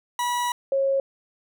40% pulse / sine tone pair in turn, 972 / 544.5 Hz, B5 / C#5, -28 / -31 cents, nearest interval minor seventh, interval 1003 cents, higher first, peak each -22 / -19 dBFS, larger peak second, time 0.19-0.52 / 0.72-1 s, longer first, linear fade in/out 2 ms, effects none

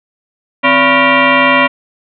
sine tone with frequency modulation, 680 Hz, F5, 46 cents flat, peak -6 dBFS, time 0.63-1.68 s, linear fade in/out 20 ms, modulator 418 Hz, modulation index 5, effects none

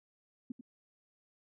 sine tone with echo, 246.9 Hz, B3, in tune, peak -36 dBFS, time 0.5-0.52 s, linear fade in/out 5 ms, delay 91 ms, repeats 1, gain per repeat -10 dB, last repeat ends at 0.611 s, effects none

